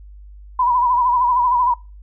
sine tone with vibrato, 984 Hz, B5, 7 cents flat, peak -13 dBFS, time 0.59-1.74 s, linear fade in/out 5 ms, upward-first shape sine, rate 13 Hz, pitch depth 65 cents each way, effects noise-tail reverb RT60 0.3 s tail -25 dB re dry + added 50 Hz sine -37 dBFS peak until 2.02 s

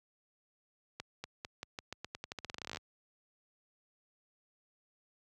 accelerating click train, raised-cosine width 0.2 ms, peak -23 dBFS, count 24, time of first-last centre 1-2.771 s, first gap 240 ms, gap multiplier 0.87, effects high-pass 60 Hz 12 dB/octave

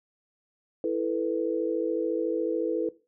sine chord, E suspended fourth, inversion none, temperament equal, 329.6 / 440 / 493.9 Hz, E4 / A4 / B4, 0 / 0 / 0 cents, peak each -29 dBFS, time 0.84-2.89 s, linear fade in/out 2 ms, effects noise-tail reverb RT60 0.3 s tail -18 dB re dry

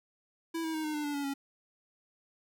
square tone with pitch steps, 329.6 / 321.5 / 313.6 / 305.9 / 298.4 / 291.1 / 284 / 277 Hz, E4 / E4 / D#4 / D#4 / D4 / D4 / C#4 / C#4, 0 / -43 / +14 / -29 / +28 / -15 / +42 / -1 cents, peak -33 dBFS, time 0.54-1.34 s, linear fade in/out 10 ms, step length 100 ms, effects none

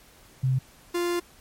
sine / 45% pulse tone pair in turn, 130.6 / 348.7 Hz, C3 / F4, -3 / -3 cents, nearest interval octave + perfect fourth, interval 1700 cents, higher second, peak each -20 / -24 dBFS, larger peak first, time 0.43-0.59 / 0.94-1.2 s, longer second, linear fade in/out 10 ms, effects pink hiss -54 dBFS RMS until 1.4 s + MP3 64 kbps

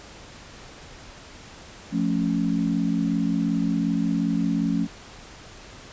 sine chord, F augmented, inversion none, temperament equal, 174.61 / 220 / 277.2 Hz, F3 / A3 / C#4, 0 / 0 / 0 cents, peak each -25 dBFS, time 1.91-4.88 s, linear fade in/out 50 ms, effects pink hiss -44 dBFS RMS until 5.92 s + resampled to 16000 Hz

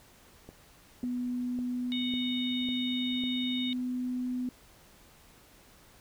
click train, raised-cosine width 2 ms, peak -32 dBFS, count 6, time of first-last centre 0.49-3.237 s, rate 1.82 Hz
sine tone with pitch glide, 246.9 to 250.5 Hz, B3 to B3, 0 to +25 cents, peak -30 dBFS, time 1.03-4.49 s, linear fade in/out 2 ms, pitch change +25 cents, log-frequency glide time 1.28-3.59 s
harmonic tone, 740 Hz, F#5, in tune, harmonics 3 / 4 / 5, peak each -43 / -42 / -34 dBFS, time 1.92-3.73 s, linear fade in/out 0 ms
effects pink hiss -58 dBFS RMS until 6 s

